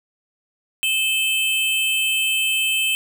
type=tone pair together; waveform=square; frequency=2608 / 3101 Hz; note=E7 / G7; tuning=-19 / -19 cents; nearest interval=minor third; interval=300 cents; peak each=-21 / -22 dBFS; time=0.83-2.95 s; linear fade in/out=0 ms; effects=none